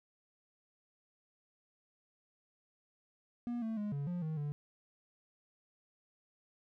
triangle tone with pitch steps, 239.7 / 223.1 / 208 / 141.8 / 176.6 / 157.4 / 146.3 Hz, A#3 / A3 / G#3 / C#3 / F3 / D#3 / D3, +48 / +24 / +3 / +40 / +20 / +20 / -6 cents, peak -33 dBFS, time 3.47-4.52 s, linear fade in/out 0 ms, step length 150 ms, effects none

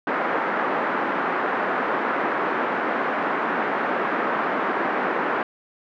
white band-pass noise, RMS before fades -24 dBFS, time 0.07-5.43 s, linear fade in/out 2 ms, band 220 to 1600 Hz, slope 24 dB/octave, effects none

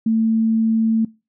sine tone, 223.5 Hz, A3, 27 cents sharp, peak -14 dBFS, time 0.06-1.05 s, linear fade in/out 5 ms, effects noise-tail reverb RT60 0.3 s tail -24 dB re dry

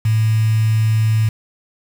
sine tone with quantisation, 110 Hz, A2, in tune, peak -12 dBFS, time 0.05-1.29 s, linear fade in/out 5 ms, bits 5, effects none

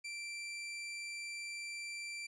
sawtooth tone, 2349 Hz, D7, in tune, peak -38 dBFS, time 0.04-2.27 s, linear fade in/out 10 ms, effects resampled to 22050 Hz

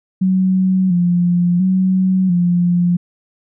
sine tone with vibrato, 181.3 Hz, F#3, 35 cents flat, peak -11 dBFS, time 0.21-2.97 s, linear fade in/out 10 ms, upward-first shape square, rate 0.72 Hz, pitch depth 56 cents each way, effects none

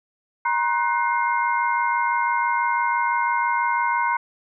sine tone cluster, 950 / 1056 / 1498 / 2121 Hz, A#5 / C6 / F#6 / C7, +33 / +16 / +21 / +23 cents, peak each -21 / -26 / -27 / -28 dBFS, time 0.45-4.17 s, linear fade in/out 5 ms, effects none

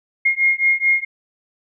sine beating tone pair, 2138 / 2142.6 Hz, C7 / C7, +37 / +41 cents, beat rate 4.6 Hz, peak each -17 / -17 dBFS, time 0.25-1.05 s, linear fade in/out 10 ms, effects none

